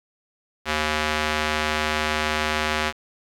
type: tone with band-pass filter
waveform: square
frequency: 76.7 Hz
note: D#2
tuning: 24 cents flat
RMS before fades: -24 dBFS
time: 0.65-2.93 s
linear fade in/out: 50 ms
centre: 2200 Hz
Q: 0.75
effects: 8-bit